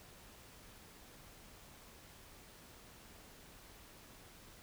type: silence
effects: pink hiss -58 dBFS RMS until 4.62 s